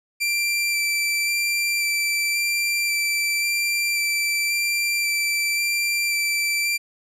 sawtooth tone with vibrato, 2349 Hz, D7, in tune, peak -17 dBFS, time 0.2-6.78 s, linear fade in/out 20 ms, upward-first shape square, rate 0.93 Hz, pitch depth 9 cents each way, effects resampled to 32000 Hz

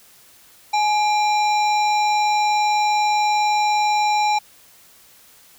harmonic tone with a mistuned harmonic, 794 Hz, G5, 22 cents sharp, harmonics 1 / 3 / 5 / 7 / 9, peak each -16 / -26 / -30 / -33 / -35 dBFS, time 0.73-4.39 s, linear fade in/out 10 ms, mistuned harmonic 1, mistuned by +100 cents, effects white hiss -50 dBFS RMS until 5.58 s

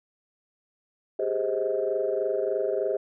sine chord, Ab major seventh, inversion third, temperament equal with one note detuned, 392 / 415.3 / 523.3 / 632 Hz, G4 / Ab4 / C5 / Eb5, 0 / 0 / 0 / +27 cents, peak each -29 dBFS, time 1.19-2.97 s, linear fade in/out 5 ms, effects tanh soft clip ceiling -15 dBFS

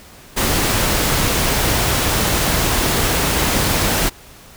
pink noise, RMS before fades -17 dBFS, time 0.36-4.1 s, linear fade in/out 20 ms, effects pink hiss -42 dBFS RMS until 4.56 s

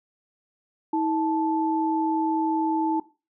sine tone pair together, 320.5 / 874.6 Hz, E4 / A5, -49 / -11 cents, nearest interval octave + perfect fourth, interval 1738 cents, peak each -23 / -25 dBFS, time 0.93-3 s, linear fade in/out 5 ms, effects noise-tail reverb RT60 0.3 s tail -17 dB re dry

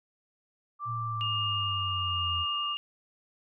sine tone, 1174.7 Hz, D6, in tune, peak -32 dBFS, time 0.79-2.77 s, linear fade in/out 50 ms
sine linear sweep, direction down, 117.4 to 84.4 Hz, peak -34 dBFS, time 0.85-2.46 s, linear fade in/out 50 ms
sine tone with tremolo, 2832 Hz, F7, 23 cents sharp, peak -29 dBFS, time 1.21-2.77 s, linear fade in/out 0 ms, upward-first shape sine, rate 1.1 Hz, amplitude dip 25%
effects none

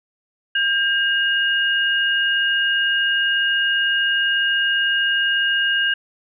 sine tone pair together, 1603 / 2856 Hz, G6 / F7, +38 / +38 cents, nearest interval minor seventh, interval 1000 cents, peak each -18 / -20 dBFS, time 0.55-5.94 s, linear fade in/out 5 ms, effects none

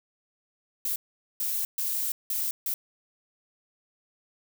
violet noise bursts at uneven times, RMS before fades -29 dBFS, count 5, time 0.85-0.96 / 1.4-1.65 / 1.78-2.12 / 2.3-2.51 / 2.66-2.74 s, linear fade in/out 2 ms, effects none

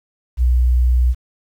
sine tone, 61.74 Hz, B1, in tune, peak -10 dBFS, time 0.37-1.15 s, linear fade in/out 50 ms, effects tanh soft clip ceiling -6 dBFS + 8-bit

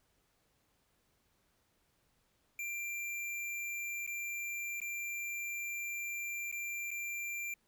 square tone with dropouts, 2370 Hz, D7, 15 cents sharp, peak -38 dBFS, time 2.59-7.54 s, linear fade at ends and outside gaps 2 ms, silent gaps 4.065-4.075 / 4.802-4.816 / 6.515-6.525 / 6.907-6.913 s, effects pink hiss -75 dBFS RMS until 7.67 s

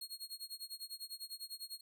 sawtooth tone with tremolo, 4284 Hz, C8, 40 cents sharp, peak -39 dBFS, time 0.01-1.81 s, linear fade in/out 5 ms, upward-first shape sine, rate 10 Hz, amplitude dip 95%, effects none

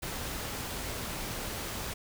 pink noise, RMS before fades -37 dBFS, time 0.02-1.94 s, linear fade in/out 10 ms, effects none

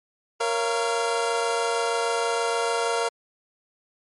25% pulse chord, Bb minor, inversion none, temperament equal with one note detuned, 466.2 / 554.4 / 686.1 Hz, Bb4 / Db5 / F5, 0 / 0 / -31 cents, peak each -21 / -27 / -24 dBFS, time 0.4-3.09 s, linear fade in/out 10 ms, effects MP3 48 kbps

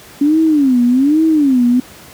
sine tone with vibrato, 278.4 Hz, C#4, 8 cents sharp, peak -8 dBFS, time 0.21-1.8 s, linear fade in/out 5 ms, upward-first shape sine, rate 1.2 Hz, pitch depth 250 cents each way, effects pink hiss -38 dBFS RMS until 2.13 s + high-pass 80 Hz 12 dB/octave

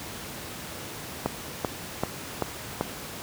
click train, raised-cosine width 1 ms, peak -10 dBFS, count 5, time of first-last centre 1.26-2.81 s, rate 2.58 Hz, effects pink hiss -38 dBFS RMS until 3.22 s + high-pass 80 Hz 12 dB/octave

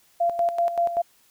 sine tone with tremolo, 687 Hz, F5, 29 cents flat, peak -18 dBFS, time 0.2-1.02 s, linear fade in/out 10 ms, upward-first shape square, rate 5.2 Hz, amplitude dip 65%, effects white hiss -60 dBFS RMS until 1.3 s

